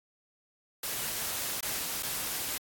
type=noise with dropouts; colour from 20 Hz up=white; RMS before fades=-34 dBFS; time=0.83-2.58 s; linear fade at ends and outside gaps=5 ms; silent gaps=1.607-1.627 / 2.025-2.03 s; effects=AAC 64 kbps